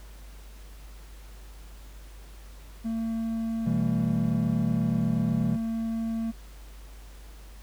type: tone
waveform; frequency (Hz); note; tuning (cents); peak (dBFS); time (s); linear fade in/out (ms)
triangle; 226; A3; +47; -25; 2.84-6.32; 20
type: chord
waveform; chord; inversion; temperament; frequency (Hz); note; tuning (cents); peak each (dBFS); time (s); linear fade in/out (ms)
triangle; E minor; second; just; 123.61 / 164.81 / 197.78; B2 / E3 / G3; +2 / 0 / +16; -28 / -26 / -28; 3.65-5.57; 20
effects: added 50 Hz sine -43 dBFS peak until 7.62 s + pink hiss -54 dBFS RMS until 7.62 s